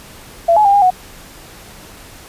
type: tone with pitch steps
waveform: sine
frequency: 676 / 848 / 799 / 810 / 736 Hz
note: E5 / G#5 / G5 / G#5 / F#5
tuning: +43 / +36 / +33 / -43 / -9 cents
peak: -7 dBFS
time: 0.48-0.905 s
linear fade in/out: 10 ms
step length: 85 ms
effects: pink hiss -38 dBFS RMS until 2.28 s + resampled to 32000 Hz